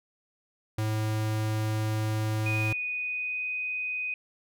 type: tone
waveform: square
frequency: 108.5 Hz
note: A2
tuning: 24 cents flat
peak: -27 dBFS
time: 0.78-2.73 s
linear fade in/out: 5 ms
type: tone with pitch glide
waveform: sine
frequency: 2478 to 2498 Hz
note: D#7 to D#7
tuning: -8 to +6 cents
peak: -29 dBFS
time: 2.46-4.14 s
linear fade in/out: 2 ms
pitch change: +14 cents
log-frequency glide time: 2.8-3.45 s
effects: none